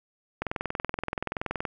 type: click train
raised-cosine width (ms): 0.5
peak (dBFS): -14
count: 27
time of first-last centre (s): 0.42-1.652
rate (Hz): 21.1
effects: none